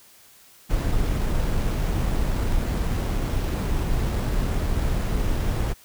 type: noise with sample-and-hold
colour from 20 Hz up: brown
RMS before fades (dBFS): -23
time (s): 0.69-5.74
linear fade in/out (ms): 20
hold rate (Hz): 8820
effects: white hiss -52 dBFS RMS until 5.84 s